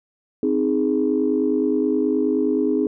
sine chord, Ab major, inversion first, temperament equal, 261.6 / 311.1 / 415.3 Hz, C4 / Eb4 / Ab4, 0 / 0 / 0 cents, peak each -21 dBFS, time 0.43-2.87 s, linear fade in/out 2 ms, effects tanh soft clip ceiling -8 dBFS

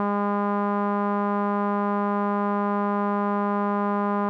sawtooth tone with low-pass filter, 203.6 Hz, G#3, 34 cents flat, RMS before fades -24 dBFS, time 0-4.29 s, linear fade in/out 0 ms, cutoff 1100 Hz, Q 3.4, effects none

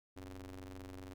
sawtooth ring-modulated tone, 95.1 Hz, F#2, 48 cents sharp, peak -40 dBFS, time 0.16-1.14 s, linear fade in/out 10 ms, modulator 179 Hz, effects none

